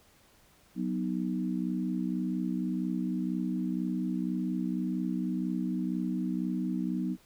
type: chord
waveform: sine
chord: B major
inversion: second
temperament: equal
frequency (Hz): 185 / 246.9 / 311.1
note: F#3 / B3 / D#4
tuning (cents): 0 / 0 / 0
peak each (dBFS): -32 / -33 / -35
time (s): 0.75-7.17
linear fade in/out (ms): 50
effects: pink hiss -62 dBFS RMS until 7.25 s